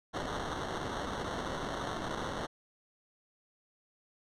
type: noise with sample-and-hold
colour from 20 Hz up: blue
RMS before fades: -37 dBFS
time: 0.13-2.47 s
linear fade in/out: 20 ms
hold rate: 2450 Hz
effects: low-pass 6000 Hz 12 dB/octave

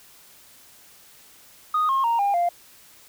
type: tone with pitch steps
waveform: sine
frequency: 1241 / 1074.1 / 929.7 / 804.7 / 696.5 Hz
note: D#6 / C6 / A#5 / G5 / F5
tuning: -5 / +45 / -5 / +45 / -5 cents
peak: -17 dBFS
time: 1.74-2.49 s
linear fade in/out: 5 ms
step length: 150 ms
effects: tanh soft clip ceiling -16 dBFS + white hiss -51 dBFS RMS until 3.08 s

